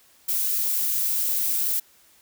violet noise, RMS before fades -24 dBFS, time 0.28-1.8 s, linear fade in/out 10 ms, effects white hiss -57 dBFS RMS until 2.21 s

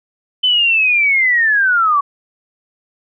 sine linear sweep, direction down, 3053 to 1108.7 Hz, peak -10 dBFS, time 0.43-2.01 s, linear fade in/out 10 ms, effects none

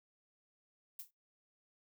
violet noise with exponential decay, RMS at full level -41 dBFS, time 0.99-1.11 s, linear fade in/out 5 ms, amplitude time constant 26 ms, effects noise-tail reverb RT60 0.2 s tail -25 dB re dry

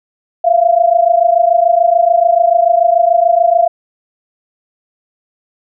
sine tone pair together, 671.6 / 698.5 Hz, E5 / F5, +32 / 0 cents, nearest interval minor second, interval 68 cents, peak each -10 dBFS, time 0.44-3.68 s, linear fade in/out 10 ms, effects none

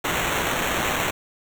white noise with sample-and-hold, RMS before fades -24 dBFS, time 0.04-1.11 s, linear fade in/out 10 ms, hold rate 4900 Hz, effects none

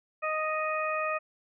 harmonic tone, 622.3 Hz, D#5, in tune, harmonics 1 / 2 / 3 / 4, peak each -32 / -31 / -38 / -35 dBFS, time 0.22-1.19 s, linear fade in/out 20 ms, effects none

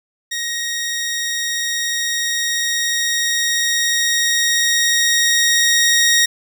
15% pulse tone with level ramp, 1877 Hz, A#6, 11 cents sharp, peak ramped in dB -15 to -5 dBFS, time 0.31-6.26 s, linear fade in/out 10 ms, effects none

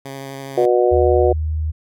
10% pulse tone with vibrato, 136.3 Hz, C#3, 29 cents flat, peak -21 dBFS, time 0.05-0.66 s, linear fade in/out 5 ms, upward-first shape square, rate 12 Hz, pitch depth 11 cents each way
harmonic tone, 121.9 Hz, B2, 22 cents flat, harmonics 3 / 4 / 5 / 6, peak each -15 / -17 / -19 / -21 dBFS, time 0.57-1.33 s, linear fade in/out 10 ms
sine tone with pitch glide, 78.6 to 77.92 Hz, D#2 to D#2, +18 to +3 cents, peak -18 dBFS, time 0.91-1.72 s, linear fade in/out 20 ms, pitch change -15 cents, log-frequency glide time 1.22-1.28 s
effects none

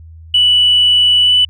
sine tone with pitch glide, 2960 to 2982 Hz, F#7 to F#7, 0 to +13 cents, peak -6 dBFS, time 0.34-1.45 s, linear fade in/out 5 ms, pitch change +13 cents, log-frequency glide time 1.22-1.34 s, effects tanh soft clip ceiling -2 dBFS + added 81 Hz sine -33 dBFS peak until 1.49 s

